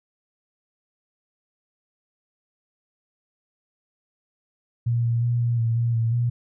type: tone with pitch steps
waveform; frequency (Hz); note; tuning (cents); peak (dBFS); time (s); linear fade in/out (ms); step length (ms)
sine; 118.2 / 117.2 / 119.8 / 118.7 / 114.8 / 117.7 / 114.3 / 120; A#2 / A#2 / A#2 / A#2 / A#2 / A#2 / A#2 / B2; +24 / +10 / +48 / +32 / -26 / +17 / -34 / -49; -19; 4.86-6.3; 10; 180
effects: none